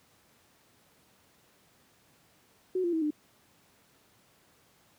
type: tone with pitch steps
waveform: sine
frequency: 370 / 345.2 / 322.1 / 300.5 Hz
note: F#4 / F4 / E4 / D4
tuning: 0 / -20 / -40 / +40 cents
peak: -26 dBFS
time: 2.75-3.106 s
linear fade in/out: 5 ms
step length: 89 ms
effects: pink hiss -64 dBFS RMS until 4.98 s + high-pass 100 Hz 12 dB/octave